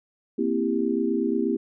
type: chord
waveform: sine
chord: C dominant seventh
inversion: third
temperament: equal with one note detuned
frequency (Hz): 233.1 / 261.6 / 329.6 / 395.6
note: Bb3 / C4 / E4 / G4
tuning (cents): 0 / 0 / 0 / +16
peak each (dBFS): -27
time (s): 0.38-1.57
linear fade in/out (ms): 10
effects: none